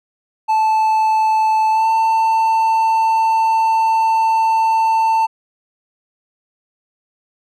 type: tone with pitch glide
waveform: triangle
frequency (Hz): 875 to 892.9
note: A5 to A5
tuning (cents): -10 to +25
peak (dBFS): -10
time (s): 0.48-5.27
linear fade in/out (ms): 20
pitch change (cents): +35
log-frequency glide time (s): 1.71-1.88
effects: none